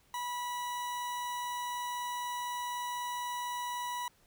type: tone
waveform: 40% pulse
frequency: 977 Hz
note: B5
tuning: 19 cents flat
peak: -34 dBFS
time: 0.14-4.08 s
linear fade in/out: 2 ms
effects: pink hiss -67 dBFS RMS until 4.26 s